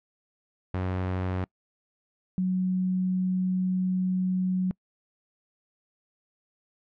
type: tone pair in turn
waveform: sawtooth / sine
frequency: 92.4 / 184.8 Hz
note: F#2 / F#3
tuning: -2 / -2 cents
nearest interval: octave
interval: 1200 cents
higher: second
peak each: -23 dBFS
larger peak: neither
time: 0.74-1.44 / 2.38-4.71 s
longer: second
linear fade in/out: 0 ms
effects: noise-tail reverb RT60 0.1 s tail -26 dB re dry + low-pass 2000 Hz 12 dB/octave